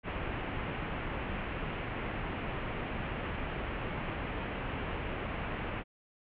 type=low-pass noise; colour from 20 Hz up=pink; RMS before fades=-37 dBFS; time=0.03-5.84 s; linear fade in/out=50 ms; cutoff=2900 Hz; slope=48 dB/octave; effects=none